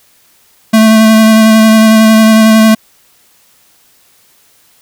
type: tone with vibrato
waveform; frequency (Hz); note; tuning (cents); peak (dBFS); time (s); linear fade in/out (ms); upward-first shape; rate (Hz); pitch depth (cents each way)
square; 220; A3; 0; -3; 0.73-2.75; 10; sine; 11; 16
effects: white hiss -48 dBFS RMS until 4.81 s